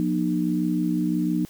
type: tone cluster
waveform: sine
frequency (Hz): 177.2 / 238.7 / 304.7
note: F3 / A#3 / D#4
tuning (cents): +25 / +41 / -36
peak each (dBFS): -25 / -27 / -24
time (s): 0-1.45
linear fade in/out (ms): 0
effects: white hiss -51 dBFS RMS until 1.49 s